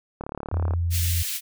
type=click train; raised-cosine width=1 ms; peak=-18 dBFS; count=20; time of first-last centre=0.21-0.736 s; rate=36.1 Hz
type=tone; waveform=sine; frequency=85.4 Hz; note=F2; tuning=38 cents flat; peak=-21 dBFS; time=0.52-1.23 s; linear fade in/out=10 ms
type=high-pass noise; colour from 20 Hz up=white; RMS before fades=-29 dBFS; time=0.9-1.41 s; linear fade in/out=50 ms; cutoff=2000 Hz; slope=24 dB/octave
effects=none